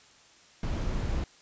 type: noise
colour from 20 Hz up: brown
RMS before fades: -30 dBFS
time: 0.63-1.24 s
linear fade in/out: 2 ms
effects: white hiss -57 dBFS RMS until 1.41 s + resampled to 16000 Hz